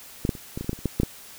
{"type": "clicks", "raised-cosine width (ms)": 3, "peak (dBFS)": [-11, -9, -26, -17, -18, -26, -11, -17, -30, -10, -8, -9], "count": 12, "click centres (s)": [0.251, 0.292, 0.352, 0.575, 0.61, 0.645, 0.694, 0.731, 0.79, 0.857, 1, 1.033], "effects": ["white hiss -45 dBFS RMS until 1.38 s"]}